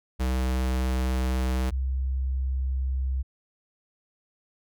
square / sine tone pair in turn, 64 / 65.5 Hz, C2 / C2, -38 / +2 cents, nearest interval unison, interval 40 cents, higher second, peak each -24 dBFS, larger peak neither, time 0.19-1.71 / 1.71-3.23 s, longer neither, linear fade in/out 20 ms, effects none

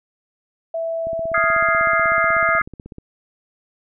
sine tone, 659 Hz, E5, 1 cent flat, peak -21 dBFS, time 0.74-2.59 s, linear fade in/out 5 ms
click train, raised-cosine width 3 ms, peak -23 dBFS, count 32, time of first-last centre 1.07-2.984 s, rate 16.2 Hz
sine chord, F minor seventh, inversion third, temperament equal, 1244.5 / 1396.9 / 1661.2 / 2093 Hz, Eb6 / F6 / Ab6 / C7, 0 / 0 / 0 / 0 cents, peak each -19 / -22 / -22 / -21 dBFS, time 1.34-2.62 s, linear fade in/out 5 ms
effects none

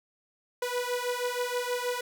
sawtooth beating tone pair, 488.4 / 494.7 Hz, B4 / B4, -19 / +3 cents, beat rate 6.3 Hz, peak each -28 / -28 dBFS, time 0.62-2.01 s, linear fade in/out 5 ms, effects none

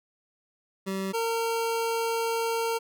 25% pulse tone pair in turn, 192.5 / 457.8 Hz, G3 / A#4, -31 / -31 cents, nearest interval octave + minor third, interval 1500 cents, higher second, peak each -25 / -22 dBFS, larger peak second, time 0.86-1.13 / 1.13-2.79 s, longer second, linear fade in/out 20 ms, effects none

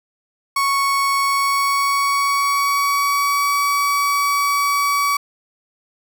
35% pulse tone with pitch glide, 1108.7 to 1137.9 Hz, C#6 to C#6, 0 to +45 cents, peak -14 dBFS, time 0.56-5.17 s, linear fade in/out 5 ms, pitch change +45 cents, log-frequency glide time 1.18-3.52 s, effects none

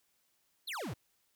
square exponential sweep, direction down, 4607 to 88.1 Hz, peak -38 dBFS, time 0.67-0.94 s, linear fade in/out 10 ms, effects white hiss -75 dBFS RMS until 1.35 s

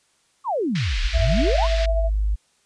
sine exponential two-way sweep, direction down then up, 1192 to 33.75 to 1192 Hz, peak -20 dBFS, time 0.44-1.68 s, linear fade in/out 50 ms, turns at 1.03 s
pink band-pass noise, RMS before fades -32 dBFS, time 0.75-1.86 s, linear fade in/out 5 ms, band 1700 to 4800 Hz, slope 24 dB/octave
sine tone, 51.6 Hz, G#1, 10 cents flat, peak -18 dBFS, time 1.04-2.36 s, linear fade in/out 20 ms
sine tone with tremolo, 659 Hz, E5, 1 cent flat, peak -21 dBFS, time 1.13-2.1 s, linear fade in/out 50 ms, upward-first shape sine, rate 12 Hz, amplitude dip 50%
effects white hiss -63 dBFS RMS until 2.65 s + resampled to 22050 Hz

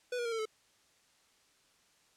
square tone with pitch steps, 493.9 / 478.5 / 463.5 / 449 / 435 Hz, B4 / A#4 / A#4 / A4 / A4, 0 / +45 / -10 / +35 / -20 cents, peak -34 dBFS, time 0.12-0.455 s, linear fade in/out 5 ms, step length 67 ms, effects white hiss -68 dBFS RMS until 2.16 s + low-pass 8000 Hz 12 dB/octave

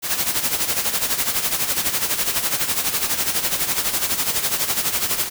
white noise with tremolo, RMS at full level -19 dBFS, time 0.02-5.3 s, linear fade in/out 50 ms, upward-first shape sine, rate 12 Hz, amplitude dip 65%, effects none

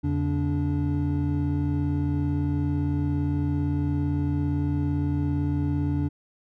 triangle tone cluster, 84.1 / 141.8 / 289.9 Hz, E2 / C#3 / D4, +35 / +40 / -22 cents, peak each -25 dBFS, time 0.03-6.09 s, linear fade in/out 20 ms, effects none

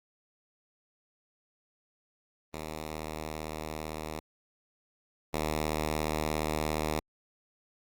5% pulse tone pair in turn, 77.78 / 77.15 Hz, D#2 / D#2, 0 / -14 cents, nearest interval unison, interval 14 cents, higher first, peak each -25 / -18 dBFS, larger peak second, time 2.53-4.2 / 5.33-7 s, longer neither, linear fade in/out 10 ms, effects Opus 24 kbps

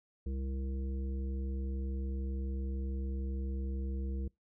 harmonic tone, 66.5 Hz, C2, 29 cents sharp, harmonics 1 / 3 / 5 / 7, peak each -34 / -44 / -48 / -51 dBFS, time 0.26-4.28 s, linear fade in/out 5 ms, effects noise-tail reverb RT60 0.2 s tail -26 dB re dry

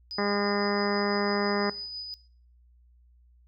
sine tone with tremolo, 4978 Hz, D#8, in tune, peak -33 dBFS, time 0.11-2.14 s, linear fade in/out 0 ms, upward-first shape sine, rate 6 Hz, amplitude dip 35%
harmonic tone, 203.3 Hz, G#3, 37 cents flat, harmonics 1 / 2 / 3 / 4 / 5 / 6 / 7 / 8 / 9 / 10, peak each -30 / -30 / -34 / -35 / -36 / -36 / -40 / -41 / -36 / -39 dBFS, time 0.18-1.7 s, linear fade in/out 5 ms
effects noise-tail reverb RT60 0.5 s tail -20 dB re dry + added 60 Hz sine -56 dBFS peak until 3.47 s

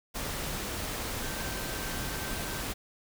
sine tone in noise, 1556 Hz, G6, 13 cents flat, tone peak -44 dBFS, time 1.21-2.63 s, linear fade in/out 20 ms, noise pink, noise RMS -35 dBFS, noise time 0.14-2.74 s, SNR -12 dB, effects none

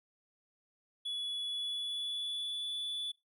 triangle tone with pitch glide, 3403 to 3456 Hz, G#7 to A7, +41 to -32 cents, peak -34 dBFS, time 1.05-3.12 s, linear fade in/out 10 ms, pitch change +27 cents, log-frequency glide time 1.43-2.74 s, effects noise-tail reverb RT60 0.2 s tail -20 dB re dry

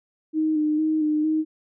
sine tone with vibrato, 308.5 Hz, D#4, 15 cents flat, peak -19 dBFS, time 0.33-1.45 s, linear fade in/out 50 ms, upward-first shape square, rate 2.2 Hz, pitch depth 24 cents each way, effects none

